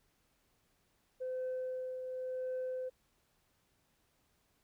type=tone with tremolo; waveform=sine; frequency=512 Hz; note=C5; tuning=38 cents flat; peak=-33 dBFS; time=1.2-2.9 s; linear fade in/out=20 ms; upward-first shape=triangle; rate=0.92 Hz; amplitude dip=50%; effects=tanh soft clip ceiling -33 dBFS + pink hiss -75 dBFS RMS until 4.63 s